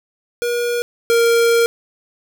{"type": "tone pair in turn", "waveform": "square", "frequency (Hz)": [478.9, 465.8], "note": ["A#4", "A#4"], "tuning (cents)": [47, -1], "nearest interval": "unison", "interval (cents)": 48, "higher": "first", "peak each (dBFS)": [-18, -12], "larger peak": "second", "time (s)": [[0.42, 0.82], [1.1, 1.66]], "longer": "second", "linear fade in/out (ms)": 0, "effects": []}